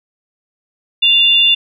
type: tone pair together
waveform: sine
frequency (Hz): 2794 / 3520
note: F7 / A7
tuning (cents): 0 / 0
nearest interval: major third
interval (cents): 400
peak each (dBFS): -10 / -11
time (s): 1.02-1.55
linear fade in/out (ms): 10
effects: none